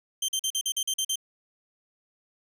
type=tone bursts; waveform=20% pulse; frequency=3136 Hz; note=G7; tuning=in tune; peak=-20 dBFS; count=9; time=0.22-1.157 s; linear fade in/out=5 ms; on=65 ms; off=44 ms; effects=none